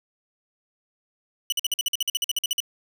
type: tone bursts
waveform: sawtooth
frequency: 2960 Hz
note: F#7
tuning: in tune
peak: -18 dBFS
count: 16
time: 1.5-2.603 s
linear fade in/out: 2 ms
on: 23 ms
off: 49 ms
effects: none